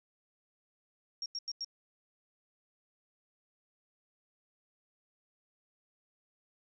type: tone bursts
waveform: sine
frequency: 5570 Hz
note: F8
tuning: 5 cents flat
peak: -35 dBFS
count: 4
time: 1.22-1.646 s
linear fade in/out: 2 ms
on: 39 ms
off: 90 ms
effects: none